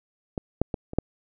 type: clicks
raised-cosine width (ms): 2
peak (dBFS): -15 / -7 / -14 / -23 / -6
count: 5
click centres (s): 0.378 / 0.616 / 0.742 / 0.934 / 0.986
effects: none